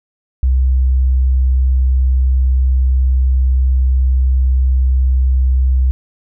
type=tone; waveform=sine; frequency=64.5 Hz; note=C2; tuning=24 cents flat; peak=-9 dBFS; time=0.43-5.91 s; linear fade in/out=0 ms; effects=none